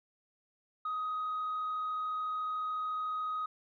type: tone with frequency modulation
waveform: sine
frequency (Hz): 1255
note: D#6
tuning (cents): +15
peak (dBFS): -31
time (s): 0.85-3.46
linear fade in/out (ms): 5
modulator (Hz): 33.9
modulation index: 0.29
effects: tanh soft clip ceiling -30 dBFS